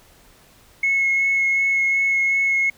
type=tone with vibrato; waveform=sine; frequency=2180 Hz; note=C#7; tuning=29 cents flat; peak=-15 dBFS; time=0.83-2.7 s; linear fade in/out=5 ms; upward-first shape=sine; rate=2.7 Hz; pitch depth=11 cents each way; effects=tanh soft clip ceiling -12 dBFS + pink hiss -52 dBFS RMS until 2.77 s

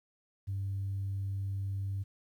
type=tone; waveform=sine; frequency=98 Hz; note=G2; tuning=in tune; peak=-31 dBFS; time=0.47-2.04 s; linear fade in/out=20 ms; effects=tanh soft clip ceiling -29 dBFS + 11-bit

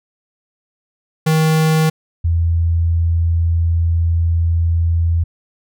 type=tone pair in turn; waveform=square / sine; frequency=158 / 83.7 Hz; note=D#3 / E2; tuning=+27 / +27 cents; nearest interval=major seventh; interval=1100 cents; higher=first; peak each=-12 dBFS; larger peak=neither; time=1.26-1.9 / 2.24-5.24 s; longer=second; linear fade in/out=10 ms; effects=none

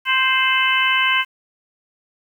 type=harmonic tone with a mistuned harmonic; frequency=523.3 Hz; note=C5; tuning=in tune; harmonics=2 / 3 / 4 / 5 / 6; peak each=-21 / -21 / -21 / -21 / -21 dBFS; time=0.05-1.25 s; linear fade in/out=50 ms; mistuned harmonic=6; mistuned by=-71 cents; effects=8-bit

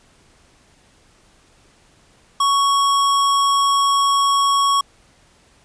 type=tone with sample-and-hold; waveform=sine; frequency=1115 Hz; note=C#6; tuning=10 cents sharp; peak=-13 dBFS; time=2.4-4.81 s; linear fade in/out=5 ms; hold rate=4410 Hz; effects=pink hiss -54 dBFS RMS until 5.64 s + resampled to 22050 Hz

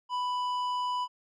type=tone with tanh clipping; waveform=sine; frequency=992 Hz; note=B5; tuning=7 cents sharp; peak=-30 dBFS; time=0.09-1.08 s; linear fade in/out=50 ms; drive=10 dB; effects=none

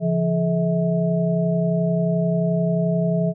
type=tone cluster; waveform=sine; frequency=140.3 / 171.7 / 425.5 / 643 Hz; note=C#3 / F3 / G#4 / E5; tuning=+21 / -29 / +42 / -43 cents; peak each=-28 / -19 / -28 / -24 dBFS; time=0-3.34 s; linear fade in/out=50 ms; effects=none

